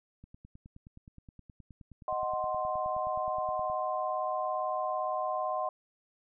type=click train; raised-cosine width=5 ms; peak=-38 dBFS; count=34; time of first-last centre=0.24-3.699 s; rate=9.54 Hz
type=chord; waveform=sine; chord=C diminished; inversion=first; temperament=equal; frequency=622.3 / 740 / 1046.5 Hz; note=Eb5 / Gb5 / C6; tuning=0 / 0 / 0 cents; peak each=-34 dBFS; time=2.08-5.69 s; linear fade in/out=2 ms
effects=none

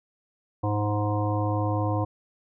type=harmonic tone; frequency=104.4 Hz; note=G#2; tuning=10 cents sharp; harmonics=1 / 3 / 5 / 7 / 9 / 10; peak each=-25 / -30 / -32 / -33 / -35 / -35 dBFS; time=0.63-2.05 s; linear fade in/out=10 ms; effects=none

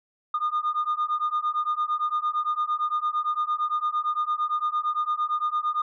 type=beating tone pair; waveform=sine; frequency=1216 / 1224.8 Hz; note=D#6 / D#6; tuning=-40 / -28 cents; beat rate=8.8 Hz; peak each=-25 dBFS; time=0.34-5.82 s; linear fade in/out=5 ms; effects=tanh soft clip ceiling -19 dBFS

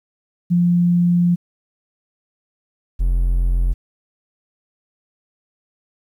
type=tone pair in turn; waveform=sine / triangle; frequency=174.61 / 43.65 Hz; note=F3 / F1; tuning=0 / 0 cents; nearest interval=2 octaves; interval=2400 cents; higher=first; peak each=-12 dBFS; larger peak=neither; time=0.5-1.36 / 2.99-3.74 s; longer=first; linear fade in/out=20 ms; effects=9-bit

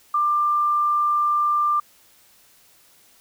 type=tone; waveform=sine; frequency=1189 Hz; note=D6; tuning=21 cents sharp; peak=-17 dBFS; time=0.14-1.8 s; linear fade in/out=5 ms; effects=white hiss -55 dBFS RMS until 3.2 s

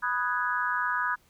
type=chord; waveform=sine; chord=G# minor seventh; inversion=first; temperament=equal; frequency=987.8 / 1244.5 / 1480 / 1661.2 Hz; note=B5 / D#6 / F#6 / G#6; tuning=0 / 0 / 0 / 0 cents; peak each=-31 dBFS; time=0.02-1.16 s; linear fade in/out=20 ms; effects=pink hiss -64 dBFS RMS until 1.29 s

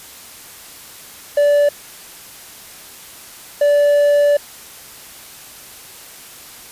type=tone bursts at uneven times; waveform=triangle; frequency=580 Hz; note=D5; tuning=22 cents flat; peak=-8 dBFS; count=2; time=1.37-1.69 / 3.61-4.37 s; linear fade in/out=5 ms; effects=white hiss -38 dBFS RMS until 6.71 s + resampled to 32000 Hz

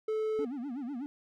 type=tone; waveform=triangle; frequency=435 Hz; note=A4; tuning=20 cents flat; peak=-27 dBFS; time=0.08-0.45 s; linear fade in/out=5 ms
type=tone with vibrato; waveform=triangle; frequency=262.1 Hz; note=C4; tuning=3 cents sharp; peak=-33 dBFS; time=0.39-1.06 s; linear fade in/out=0 ms; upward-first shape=sine; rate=8.1 Hz; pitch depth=210 cents each way
effects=none

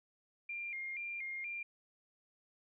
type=tone with vibrato; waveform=sine; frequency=2252 Hz; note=C#7; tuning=27 cents sharp; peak=-39 dBFS; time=0.49-1.63 s; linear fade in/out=5 ms; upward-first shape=square; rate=2.1 Hz; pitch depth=100 cents each way; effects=none

